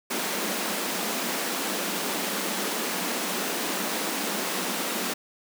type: high-pass noise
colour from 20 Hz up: pink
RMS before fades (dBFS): -29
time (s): 0.1-5.14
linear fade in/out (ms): 10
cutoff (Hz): 180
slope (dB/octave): 96
effects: none